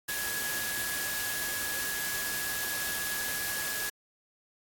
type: tone in noise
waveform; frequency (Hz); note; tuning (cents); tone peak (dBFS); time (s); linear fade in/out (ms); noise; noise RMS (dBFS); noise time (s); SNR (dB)
sine; 1676; G#6; +15; -35; 0.08-3.9; 10; white; -34; 0.08-3.9; -4
effects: AAC 64 kbps